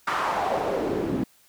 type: noise with band-pass filter sweep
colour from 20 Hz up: pink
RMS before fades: -26 dBFS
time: 0.07-1.24 s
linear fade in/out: 5 ms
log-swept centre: 1300 to 240 Hz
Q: 2.5
effects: white hiss -59 dBFS RMS until 1.48 s